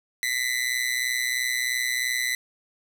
sawtooth tone with amplitude modulation, 2001 Hz, B6, 22 cents sharp, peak -17 dBFS, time 0.23-2.35 s, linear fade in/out 0 ms, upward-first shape sine, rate 123 Hz, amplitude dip 80%, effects none

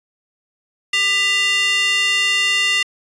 square tone with high-pass filter, 398.3 Hz, G4, 28 cents sharp, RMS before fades -17 dBFS, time 0.93-2.83 s, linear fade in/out 5 ms, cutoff 2400 Hz, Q 7.1, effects resampled to 22050 Hz

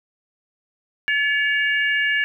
sine tone cluster, 1720 / 2257 / 2817 Hz, A6 / C#7 / F7, -40 / +31 / +14 cents, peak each -19 / -24 / -26 dBFS, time 1.08-2.24 s, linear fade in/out 0 ms, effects none

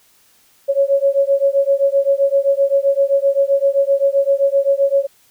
sine beating tone pair, 550 / 557.7 Hz, C#5 / C#5, -14 / +10 cents, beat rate 7.7 Hz, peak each -15 dBFS, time 0.68-5.07 s, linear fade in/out 20 ms, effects white hiss -54 dBFS RMS until 5.3 s

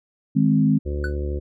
sine chord, Ab major, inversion second, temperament equal, 155.56 / 207.7 / 261.6 Hz, Eb3 / Ab3 / C4, 0 / 0 / 0 cents, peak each -19 dBFS, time 0.35-0.79 s, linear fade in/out 20 ms
harmonic tone, 72.7 Hz, D2, 17 cents flat, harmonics 1 / 2 / 3 / 4 / 5 / 6 / 7 / 8, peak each -24 / -37 / -39 / -38 / -31 / -42 / -36 / -45 dBFS, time 0.85-1.4 s, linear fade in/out 20 ms
triangle tone with exponential decay, 1489 Hz, F#6, 11 cents sharp, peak -21 dBFS, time 1.04-1.16 s, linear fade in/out 2 ms, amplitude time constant 24 ms
effects none

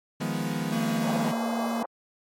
40% pulse chord, F half-diminished seventh, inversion third, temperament equal, 155.56 / 174.61 / 207.7 / 246.9 Hz, Eb3 / F3 / Ab3 / Cb4, 0 / 0 / 0 / 0 cents, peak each -32 dBFS, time 0.2-1.32 s, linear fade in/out 10 ms
square tone with pitch glide, 227.4 to 231.4 Hz, A#3 to A#3, -43 to -13 cents, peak -28 dBFS, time 0.72-1.83 s, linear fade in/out 5 ms, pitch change +30 cents, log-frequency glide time 1.18-1.44 s
pink band-pass noise, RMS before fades -33 dBFS, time 1.03-1.86 s, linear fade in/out 10 ms, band 530 to 1000 Hz, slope 24 dB/octave
effects MP3 64 kbps

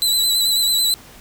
sawtooth tone with vibrato, 3984 Hz, B7, 14 cents sharp, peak -12 dBFS, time 0.02-0.94 s, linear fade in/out 0 ms, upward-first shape sine, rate 9.1 Hz, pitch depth 37 cents each way, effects pink hiss -43 dBFS RMS until 1.2 s

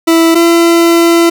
40% pulse tone pair in turn, 329.6 / 337.3 Hz, E4 / E4, 0 / +40 cents, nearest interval unison, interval 40 cents, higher second, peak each -4 dBFS, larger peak neither, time 0.07-0.35 / 0.35-1.3 s, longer second, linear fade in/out 10 ms, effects none

